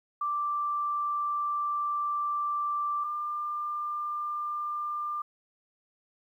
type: tone pair in turn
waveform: sine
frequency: 1174.7 / 1194.5 Hz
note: D6 / D6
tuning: 0 / +29 cents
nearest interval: unison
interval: 29 cents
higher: second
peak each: -27 / -30 dBFS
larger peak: first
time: 0.21-3.04 / 3.04-5.22 s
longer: first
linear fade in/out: 5 ms
effects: 11-bit